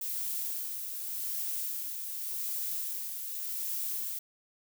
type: noise with tremolo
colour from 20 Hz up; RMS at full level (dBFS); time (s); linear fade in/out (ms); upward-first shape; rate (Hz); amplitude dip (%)
violet; -34; 0.01-4.19; 5; sine; 0.86; 40
effects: none